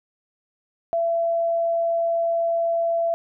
sine tone, 672 Hz, E5, 33 cents sharp, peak -19 dBFS, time 0.93-3.14 s, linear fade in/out 0 ms, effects none

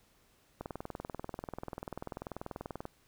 click train, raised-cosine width 1 ms, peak -25 dBFS, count 47, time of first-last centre 0.61-2.854 s, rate 20.5 Hz, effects pink hiss -68 dBFS RMS until 3.07 s

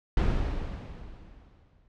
brown noise with exponential decay, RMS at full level -23 dBFS, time 0.17-1.88 s, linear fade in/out 2 ms, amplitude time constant 370 ms, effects low-pass 4000 Hz 12 dB/octave

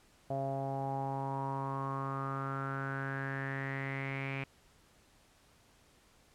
sawtooth tone with low-pass filter sweep, 136 Hz, C#3, 33 cents flat, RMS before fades -37 dBFS, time 0.3-4.44 s, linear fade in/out 5 ms, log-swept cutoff 670 to 2400 Hz, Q 7.6, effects pink hiss -65 dBFS RMS until 6.34 s + low-pass 11000 Hz 12 dB/octave

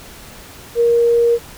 sine tone, 470.2 Hz, A#4, 15 cents sharp, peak -10 dBFS, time 0.75-1.39 s, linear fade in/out 50 ms, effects pink hiss -38 dBFS RMS until 1.57 s

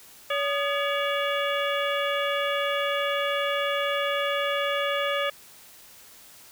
harmonic tone with a mistuned harmonic, 567 Hz, C#5, 39 cents sharp, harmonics 1 / 2 / 3 / 4 / 5 / 6, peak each -27 / -30 / -32 / -33 / -34 / -35 dBFS, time 0.3-5.3 s, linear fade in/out 5 ms, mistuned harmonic 2, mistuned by +140 cents, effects white hiss -50 dBFS RMS until 6.51 s

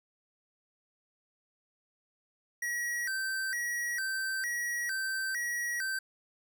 square tone with vibrato, 1724 Hz, A6, 36 cents flat, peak -32 dBFS, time 2.62-5.99 s, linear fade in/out 5 ms, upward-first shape square, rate 1.1 Hz, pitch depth 180 cents each way, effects none

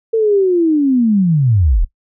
sine linear sweep, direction down, 456.6 to 31.82 Hz, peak -9 dBFS, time 0.13-1.85 s, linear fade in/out 10 ms, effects noise-tail reverb RT60 0.1 s tail -18 dB re dry

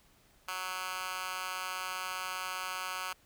10% pulse tone with high-pass filter, 185 Hz, F#3, in tune, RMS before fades -38 dBFS, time 0.48-3.13 s, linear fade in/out 5 ms, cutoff 1400 Hz, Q 1.7, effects pink hiss -65 dBFS RMS until 3.25 s

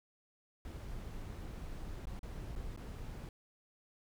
brown noise with dropouts, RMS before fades -44 dBFS, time 0.65-3.29 s, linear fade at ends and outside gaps 1 ms, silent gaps 2.055-2.07 / 2.192-2.231 / 2.554-2.56 / 2.763-2.774 s, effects none

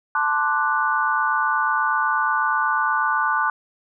sine chord, D dominant seventh, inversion second, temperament equal, 880 / 1046.5 / 1174.7 / 1480 Hz, A5 / C6 / D6 / F#6, 0 / 0 / 0 / 0 cents, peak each -24 / -26 / -23 / -22 dBFS, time 0.15-3.5 s, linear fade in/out 2 ms, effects none

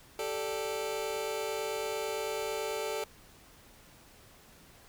sawtooth chord, G suspended second, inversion none, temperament just, 392 / 441 / 588 Hz, G4 / A4 / D5, 0 / +4 / +2 cents, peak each -35 / -31 / -34 dBFS, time 0.19-3.04 s, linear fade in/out 2 ms, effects pink hiss -57 dBFS RMS until 4.88 s

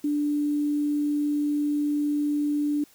sine tone with quantisation, 293.7 Hz, D4, in tune, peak -22 dBFS, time 0.04-2.84 s, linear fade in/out 5 ms, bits 8, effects white hiss -57 dBFS RMS until 2.94 s

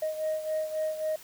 sine beating tone pair, 623 / 626.7 Hz, D#5 / D#5, +2 / +12 cents, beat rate 3.7 Hz, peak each -28 / -33 dBFS, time 0.02-1.16 s, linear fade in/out 5 ms, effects tanh soft clip ceiling -24 dBFS + white hiss -50 dBFS RMS until 1.23 s

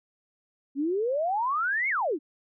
sine exponential two-way sweep, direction up then down, 265.3 to 2241 to 265.3 Hz, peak -24 dBFS, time 0.75-2.19 s, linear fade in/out 50 ms, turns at 1.89 s, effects none

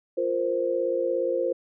sine chord, F suspended fourth, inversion none, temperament equal, 349.2 / 466.2 / 523.3 Hz, F4 / Bb4 / C5, 0 / 0 / 0 cents, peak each -29 / -29 / -25 dBFS, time 0.17-1.53 s, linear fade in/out 10 ms, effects none

